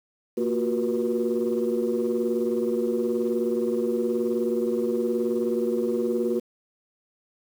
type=tone cluster; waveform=sine; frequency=231.3 / 356 / 375 / 482.5 Hz; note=A#3 / F4 / F#4 / B4; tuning=-13 / +33 / +23 / -40 cents; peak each=-27 dBFS; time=0.37-6.4 s; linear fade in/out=10 ms; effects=tanh soft clip ceiling -15 dBFS + 8-bit